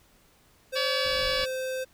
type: tone with pitch glide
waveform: square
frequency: 522 to 518.7 Hz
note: C5 to C5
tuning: -4 to -15 cents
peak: -30 dBFS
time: 0.72-1.85 s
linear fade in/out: 20 ms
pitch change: -11 cents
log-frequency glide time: 0.89-1.52 s
type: harmonic tone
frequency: 570 Hz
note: C#5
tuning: 48 cents sharp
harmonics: 1 / 2 / 3 / 4 / 5 / 6 / 7 / 8 / 9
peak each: -35 / -35 / -35 / -35 / -35 / -35 / -35 / -35 / -35 dBFS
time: 0.75-1.46 s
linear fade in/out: 20 ms
type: noise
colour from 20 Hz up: brown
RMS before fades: -41 dBFS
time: 1.05-1.44 s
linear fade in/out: 0 ms
effects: pink hiss -61 dBFS RMS until 1.93 s